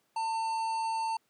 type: harmonic tone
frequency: 898 Hz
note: A5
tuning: 35 cents sharp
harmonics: 1 / 3 / 5 / 7 / 9 / 10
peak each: -29 / -46 / -46 / -57 / -58 / -51 dBFS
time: 0.16-1.17 s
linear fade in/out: 5 ms
effects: pink hiss -73 dBFS RMS until 1.29 s + high-pass 200 Hz 12 dB/octave